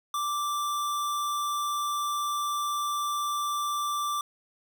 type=tone; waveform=square; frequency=1174 Hz; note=D6; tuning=1 cent flat; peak=-28 dBFS; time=0.14-4.21 s; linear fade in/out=2 ms; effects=none